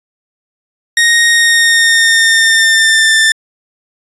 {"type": "tone with pitch glide", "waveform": "sawtooth", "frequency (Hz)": [1864.7, 1779.5], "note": ["A#6", "A6"], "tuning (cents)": [0, 19], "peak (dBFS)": -3, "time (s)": [0.97, 3.32], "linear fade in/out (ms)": 2, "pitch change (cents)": -81, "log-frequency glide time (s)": [1.28, 3.15], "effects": ["resampled to 24000 Hz"]}